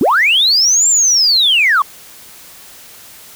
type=linear two-way sweep; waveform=sine; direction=up then down; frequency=196 to 7450 to 1055 Hz; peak=-7 dBFS; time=0.01-1.82 s; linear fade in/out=2 ms; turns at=0.88 s; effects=tanh soft clip ceiling -4 dBFS + white hiss -38 dBFS RMS until 3.35 s